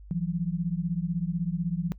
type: beating tone pair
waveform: sine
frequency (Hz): 164.81 / 180.81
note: E3 / F#3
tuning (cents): 0 / -40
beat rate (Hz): 16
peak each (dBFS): -29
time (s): 0.11-1.92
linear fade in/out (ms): 0
effects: noise-tail reverb RT60 0.1 s tail -22 dB re dry + added 50 Hz sine -44 dBFS peak until 1.98 s